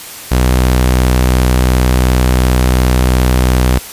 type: tone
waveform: sawtooth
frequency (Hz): 62.8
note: B1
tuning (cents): +30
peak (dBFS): -4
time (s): 0.31-3.79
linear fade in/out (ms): 10
effects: white hiss -29 dBFS RMS until 3.92 s + resampled to 32000 Hz